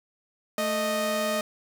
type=tone pair together; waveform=sawtooth; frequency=220 / 620.6 Hz; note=A3 / D#5; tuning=0 / -5 cents; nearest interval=octave + tritone; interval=1795 cents; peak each=-27 / -22 dBFS; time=0.58-1.41 s; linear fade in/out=2 ms; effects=8-bit